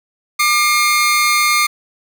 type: tone pair together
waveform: sawtooth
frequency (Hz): 1200 / 2138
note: D6 / C7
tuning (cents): +37 / +37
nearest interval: minor seventh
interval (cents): 1000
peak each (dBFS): -11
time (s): 0.39-1.67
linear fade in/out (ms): 10
effects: none